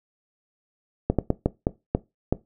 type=slowing click train; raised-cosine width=2 ms; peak=-6 dBFS; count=7; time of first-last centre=1.1-2.326 s; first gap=87 ms; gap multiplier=1.34; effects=noise-tail reverb RT60 0.2 s tail -18 dB re dry